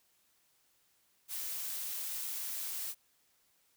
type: noise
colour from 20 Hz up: blue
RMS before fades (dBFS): -39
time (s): 1.28-2.95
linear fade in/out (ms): 50
effects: white hiss -72 dBFS RMS until 3.76 s